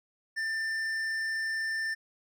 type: tone with hard clipping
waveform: triangle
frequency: 1786 Hz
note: A6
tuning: 25 cents sharp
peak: -31 dBFS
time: 0.36-1.95 s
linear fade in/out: 20 ms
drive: 11 dB
effects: none